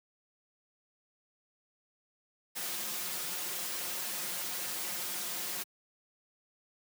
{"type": "noise with comb filter", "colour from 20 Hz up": "white", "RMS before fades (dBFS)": -37, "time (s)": [2.55, 5.64], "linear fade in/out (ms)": 20, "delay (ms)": 5.6, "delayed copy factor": 0.85, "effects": ["high-pass 150 Hz 12 dB/octave"]}